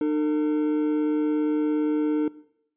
triangle tone pair together, 302.9 / 452.5 Hz, D#4 / A4, -46 / +48 cents, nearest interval perfect fifth, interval 694 cents, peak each -20 / -26 dBFS, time 0.01-2.28 s, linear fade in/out 2 ms, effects noise-tail reverb RT60 0.7 s tail -19 dB re dry + resampled to 8000 Hz

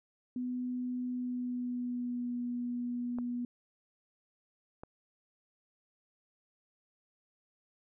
sine tone with pitch glide, 249.2 to 243.1 Hz, B3 to B3, +16 to -27 cents, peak -33 dBFS, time 0.36-3.45 s, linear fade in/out 2 ms, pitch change -43 cents, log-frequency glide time 1.08-2.36 s
clicks, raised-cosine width 1 ms, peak -30 dBFS, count 2, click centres 3.186 / 4.835 s
effects none

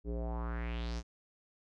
square tone with low-pass filter sweep, 58.27 Hz, A#1, in tune, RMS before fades -37 dBFS, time 0.04-1.03 s, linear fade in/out 50 ms, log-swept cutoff 360 to 6600 Hz, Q 3.3, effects none

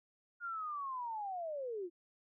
sine linear sweep, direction down, 1430 to 329.6 Hz, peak -38 dBFS, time 0.4-1.9 s, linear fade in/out 50 ms, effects none

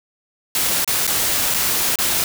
white noise with dropouts, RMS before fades -19 dBFS, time 0.55-2.24 s, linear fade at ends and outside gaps 1 ms, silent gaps 0.846-0.876 / 1.068-1.076 / 1.541-1.545 / 1.957-1.987 s, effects none

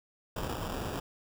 pink noise with sample-and-hold, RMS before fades -36 dBFS, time 0.36-1 s, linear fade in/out 5 ms, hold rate 2100 Hz, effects none

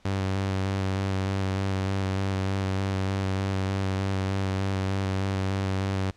sawtooth tone with vibrato, 96.3 Hz, G2, 30 cents flat, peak -21 dBFS, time 0.05-6.11 s, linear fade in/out 5 ms, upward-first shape square, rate 3.3 Hz, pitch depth 16 cents each way, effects pink hiss -60 dBFS RMS until 6.16 s + low-pass 6000 Hz 12 dB/octave

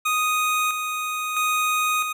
25% pulse tone with tremolo, 1244.5 Hz, D#6, in tune, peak -16 dBFS, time 0.05-2.13 s, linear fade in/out 10 ms, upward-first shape square, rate 0.76 Hz, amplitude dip 45%, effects none

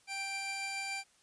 sawtooth tone pair together, 784 / 2359 Hz, G5 / D7, 0 / +7 cents, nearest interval octave + perfect fifth, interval 1907 cents, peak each -38 / -34 dBFS, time 0.07-1.04 s, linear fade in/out 50 ms, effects white hiss -67 dBFS RMS until 1.22 s + resampled to 22050 Hz

